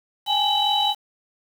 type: tone cluster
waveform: sine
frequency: 806 / 850 / 3023 / 3896 Hz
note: G5 / G#5 / F#7 / B7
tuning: +48 / +40 / +36 / -24 cents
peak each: -23 dBFS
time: 0.26-0.95 s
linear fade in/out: 50 ms
effects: tanh soft clip ceiling -9 dBFS + 7-bit